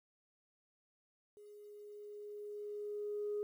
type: tone with level ramp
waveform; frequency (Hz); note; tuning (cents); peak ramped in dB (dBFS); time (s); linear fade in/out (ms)
sine; 415.3; G#4; 0; -54 to -34; 1.37-3.43; 0
effects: tanh soft clip ceiling -31 dBFS + 12-bit